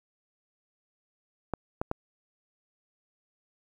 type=clicks; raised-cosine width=1 ms; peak=-15 dBFS; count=3; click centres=1.537 / 1.815 / 1.914 s; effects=9-bit